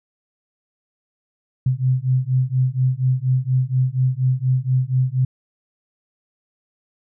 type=beating tone pair; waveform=sine; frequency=126.9 / 131.1 Hz; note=B2 / C3; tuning=+47 / +4 cents; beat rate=4.2 Hz; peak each=-19 dBFS; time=1.66-5.25 s; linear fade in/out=5 ms; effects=none